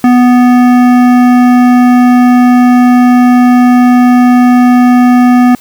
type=tone with hard clipping; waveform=sine; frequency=247.1 Hz; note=B3; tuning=1 cent sharp; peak=-4 dBFS; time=0.04-5.55 s; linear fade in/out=2 ms; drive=14 dB; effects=white hiss -37 dBFS RMS until 5.6 s